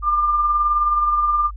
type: tone with tremolo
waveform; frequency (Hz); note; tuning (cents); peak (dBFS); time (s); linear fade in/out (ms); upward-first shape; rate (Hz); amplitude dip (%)
sine; 1197; D6; +33; -13; 0.02-1.51; 50; triangle; 19; 45
effects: added 50 Hz sine -30 dBFS peak until 1.56 s